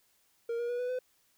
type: tone with pitch steps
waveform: triangle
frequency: 466.2 / 475.7 / 485.4 / 495.4 / 505.5 Hz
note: A#4 / A#4 / B4 / B4 / B4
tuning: 0 / +35 / -30 / +5 / +40 cents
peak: -29 dBFS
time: 0.49-0.99 s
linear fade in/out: 5 ms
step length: 100 ms
effects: white hiss -70 dBFS RMS until 1.37 s